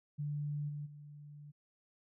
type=tone with level steps; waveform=sine; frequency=146.83 Hz; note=D3; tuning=in tune; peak=-35 / -39 / -49 dBFS; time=0.18-1.52 s; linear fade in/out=20 ms; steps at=0.68 / 0.85 s; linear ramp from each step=20 ms; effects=none